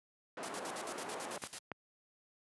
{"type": "band-pass noise", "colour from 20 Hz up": "white", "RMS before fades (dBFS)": -44, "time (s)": [0.37, 1.38], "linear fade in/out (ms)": 2, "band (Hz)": [280, 980], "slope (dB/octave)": 12}
{"type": "noise with tremolo", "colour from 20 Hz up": "white", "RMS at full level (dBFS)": -44, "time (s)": [0.43, 1.59], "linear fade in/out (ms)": 0, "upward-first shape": "square", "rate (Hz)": 9.1, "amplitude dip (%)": 80}
{"type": "clicks", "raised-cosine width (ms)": 0.5, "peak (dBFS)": -25, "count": 2, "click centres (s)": [1.438, 1.717]}
{"effects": ["high-pass 100 Hz 12 dB/octave", "resampled to 24000 Hz"]}